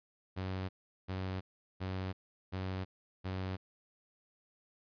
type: tone bursts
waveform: sawtooth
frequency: 93.9 Hz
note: F#2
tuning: 26 cents sharp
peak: -32 dBFS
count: 5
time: 0.36-3.57 s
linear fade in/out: 20 ms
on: 330 ms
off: 390 ms
effects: resampled to 11025 Hz

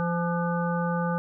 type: harmonic tone with a mistuned harmonic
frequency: 172.1 Hz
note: F3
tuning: 25 cents flat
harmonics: 1 / 3 / 5 / 7 / 9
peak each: -26 / -31 / -33 / -34 / -36 dBFS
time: 0-1.18 s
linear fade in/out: 0 ms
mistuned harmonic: 9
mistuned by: -62 cents
effects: none

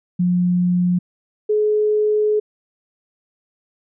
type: tone pair in turn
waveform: sine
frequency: 178.3 / 424.1 Hz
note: F3 / G#4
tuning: +36 / +36 cents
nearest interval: octave + minor third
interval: 1500 cents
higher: second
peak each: -14 dBFS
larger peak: neither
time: 0.19-0.99 / 1.49-2.4 s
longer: second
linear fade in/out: 10 ms
effects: none

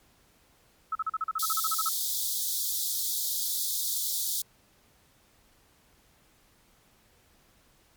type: tone bursts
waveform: sine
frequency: 1297 Hz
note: E6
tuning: 28 cents flat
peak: -26 dBFS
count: 14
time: 0.92-1.889 s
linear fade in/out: 5 ms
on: 33 ms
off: 39 ms
type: high-pass noise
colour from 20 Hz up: white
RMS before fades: -30 dBFS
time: 1.39-4.42 s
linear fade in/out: 5 ms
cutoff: 3400 Hz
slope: 96 dB/octave
effects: pink hiss -63 dBFS RMS until 7.96 s + MP3 96 kbps

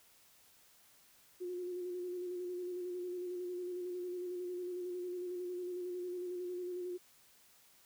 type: tone with vibrato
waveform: sine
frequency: 358.5 Hz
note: F4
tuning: 45 cents sharp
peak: -38 dBFS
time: 1.4-6.98 s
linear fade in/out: 20 ms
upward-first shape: square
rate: 11 Hz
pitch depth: 23 cents each way
effects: white hiss -65 dBFS RMS until 7.85 s

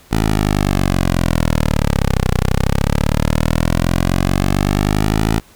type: linear two-way sweep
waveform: 10% pulse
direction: down then up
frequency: 55 to 30.87 to 55 Hz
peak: -5 dBFS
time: 0.11-5.4 s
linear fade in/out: 10 ms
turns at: 2.32 s
effects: pink hiss -47 dBFS RMS until 5.55 s

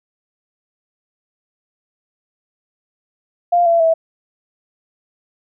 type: tone with pitch steps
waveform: sine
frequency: 698.5 / 675.1 / 652.5 Hz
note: F5 / E5 / E5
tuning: 0 / +41 / -18 cents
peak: -10 dBFS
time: 3.52-3.94 s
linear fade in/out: 10 ms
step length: 140 ms
effects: none

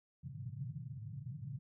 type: band-pass noise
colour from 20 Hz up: pink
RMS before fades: -45 dBFS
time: 0.23-1.59 s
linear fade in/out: 10 ms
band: 110 to 150 Hz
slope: 48 dB/octave
effects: none

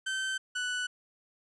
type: tone pair in turn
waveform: 30% pulse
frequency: 1543 / 1484.9 Hz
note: G6 / F#6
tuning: -28 / +6 cents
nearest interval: minor second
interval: 66 cents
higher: first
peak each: -28 dBFS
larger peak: neither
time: 0.06-0.38 / 0.55-0.87 s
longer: neither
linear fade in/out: 10 ms
effects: resampled to 24000 Hz

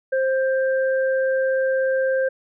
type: tone pair together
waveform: sine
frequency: 527 / 1579.2 Hz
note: C5 / G6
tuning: +12 / +12 cents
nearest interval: octave + perfect fifth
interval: 1900 cents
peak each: -18 / -27 dBFS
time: 0.12-2.29 s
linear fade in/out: 10 ms
effects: none

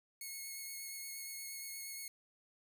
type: tone with vibrato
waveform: 5% pulse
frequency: 2184 Hz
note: C#7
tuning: 26 cents flat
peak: -34 dBFS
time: 0.21-2.08 s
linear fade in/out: 2 ms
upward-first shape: sine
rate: 8.5 Hz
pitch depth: 16 cents each way
effects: none

